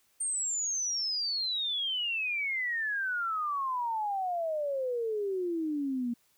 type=exponential sweep; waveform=sine; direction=down; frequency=8850 to 233.1 Hz; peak=-29 dBFS; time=0.2-6.14 s; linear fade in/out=10 ms; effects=white hiss -69 dBFS RMS until 6.37 s